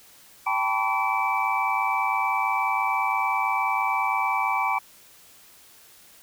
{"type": "tone cluster", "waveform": "sine", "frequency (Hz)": [783, 892, 998, 1138, 2317], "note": ["G5", "A5", "B5", "C#6", "D7"], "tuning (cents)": [-2, 23, 18, 45, -24], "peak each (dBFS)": -28, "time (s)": [0.46, 4.79], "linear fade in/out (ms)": 10, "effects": ["white hiss -52 dBFS RMS until 6.22 s"]}